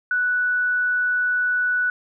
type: tone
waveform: sine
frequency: 1480 Hz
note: F#6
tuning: in tune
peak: -18 dBFS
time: 0.11-1.9 s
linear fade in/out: 2 ms
effects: none